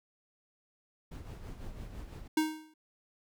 brown noise with tremolo, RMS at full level -42 dBFS, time 1.11-2.28 s, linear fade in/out 10 ms, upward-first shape sine, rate 6 Hz, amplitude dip 50%
square tone with exponential decay, 312.2 Hz, D#4, 6 cents sharp, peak -24 dBFS, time 2.37-2.74 s, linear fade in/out 5 ms, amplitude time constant 80 ms
effects none

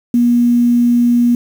sine tone with quantisation, 240 Hz, B3, 49 cents flat, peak -8 dBFS, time 0.14-1.35 s, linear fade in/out 2 ms, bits 6, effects none

